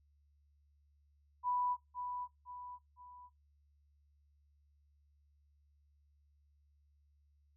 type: tone with echo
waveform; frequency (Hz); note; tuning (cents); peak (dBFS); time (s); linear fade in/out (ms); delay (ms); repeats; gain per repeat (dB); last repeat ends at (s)
sine; 987.8; B5; 0; -32; 1.43-1.77; 50; 510; 3; -7; 3.3
effects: noise-tail reverb RT60 0.2 s tail -20 dB re dry + added 72 Hz sine -68 dBFS peak until 7.56 s